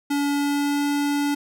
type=tone with pitch glide; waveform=square; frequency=285.4 to 287.7 Hz; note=D4 to D4; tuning=-49 to -36 cents; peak=-21 dBFS; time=0.1-1.35 s; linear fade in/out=10 ms; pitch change=+13 cents; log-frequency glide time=0.29-0.84 s; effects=none